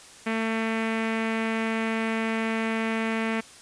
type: tone with low-pass filter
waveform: sawtooth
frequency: 223.8 Hz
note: A3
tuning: 30 cents sharp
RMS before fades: -27 dBFS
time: 0.26-3.41 s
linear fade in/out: 10 ms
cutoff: 2300 Hz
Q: 3
effects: white hiss -48 dBFS RMS until 3.61 s + resampled to 22050 Hz